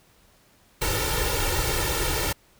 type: noise with comb filter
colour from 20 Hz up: pink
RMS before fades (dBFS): -25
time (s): 0.81-2.33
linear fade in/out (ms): 10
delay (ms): 2.2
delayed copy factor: +0.95
effects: pink hiss -59 dBFS RMS until 2.59 s